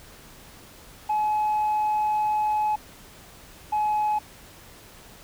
sine tone pair in turn, 850 / 847.1 Hz, G#5 / G#5, +40 / +34 cents, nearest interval unison, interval 6 cents, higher first, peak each -19 dBFS, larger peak neither, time 1.09-2.76 / 3.72-4.19 s, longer first, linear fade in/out 10 ms, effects tanh soft clip ceiling -19 dBFS + pink hiss -48 dBFS RMS until 5.23 s

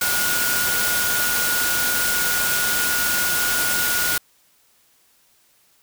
sine tone in noise, 1443 Hz, F#6, 44 cents flat, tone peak -23 dBFS, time 0.01-4.18 s, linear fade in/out 5 ms, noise white, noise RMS -22 dBFS, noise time 0.01-4.18 s, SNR -4 dB, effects white hiss -59 dBFS RMS until 5.82 s

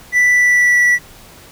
triangle tone with pitch glide, 1975.5 to 1952.8 Hz, B6 to B6, 0 to -20 cents, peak -7 dBFS, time 0.12-0.99 s, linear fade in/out 50 ms, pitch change -20 cents, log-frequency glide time 0.31-0.8 s, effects pink hiss -41 dBFS RMS until 1.51 s

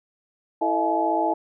sine tone cluster, 329.9 / 443.3 / 627 / 682 / 853 Hz, E4 / A4 / D#5 / F5 / G#5, +1 / +13 / +13 / -41 / +46 cents, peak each -26 / -31 / -27 / -27 / -23 dBFS, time 0.61-1.34 s, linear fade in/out 10 ms, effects none

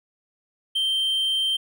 triangle tone, 3136 Hz, G7, in tune, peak -19 dBFS, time 0.75-1.57 s, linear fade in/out 10 ms, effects none

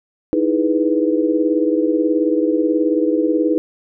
sine chord, E major seventh, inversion third, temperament equal, 311.1 / 329.6 / 415.3 / 493.9 Hz, D#4 / E4 / G#4 / B4, 0 / 0 / 0 / 0 cents, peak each -17 / -20 / -22 / -20 dBFS, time 0.33-3.58 s, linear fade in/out 0 ms, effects none

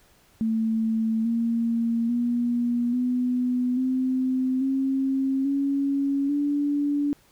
sine tone with pitch steps, 222.8 / 231.2 / 239.9 / 248.9 / 258.3 / 268 / 278.1 / 288.6 Hz, A3 / A#3 / A#3 / B3 / C4 / C4 / C#4 / D4, +22 / -14 / +50 / +14 / -22 / +42 / +6 / -30 cents, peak -21 dBFS, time 0.41-7.13 s, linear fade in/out 0 ms, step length 840 ms, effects pink hiss -59 dBFS RMS until 7.31 s

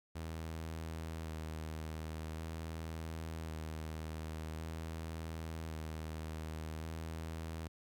sawtooth tone with vibrato, 79.9 Hz, D#2, 47 cents sharp, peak -37 dBFS, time 0.15-7.68 s, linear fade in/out 10 ms, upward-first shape square, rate 0.45 Hz, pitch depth 19 cents each way, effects 13-bit

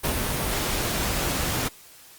pink noise with ADSR envelope, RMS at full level -23 dBFS, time 0.03-1.69 s, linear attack 21 ms, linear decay 78 ms, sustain -3 dB, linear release 19 ms, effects white hiss -49 dBFS RMS until 2.18 s + Opus 32 kbps

